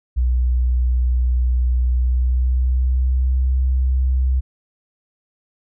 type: tone with pitch glide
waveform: sine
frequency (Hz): 61.74 to 64.47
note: B1 to C2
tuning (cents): 0 to -25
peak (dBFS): -14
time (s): 0.16-4.41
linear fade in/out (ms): 20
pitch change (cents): +75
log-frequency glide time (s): 1.87-3.42
effects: none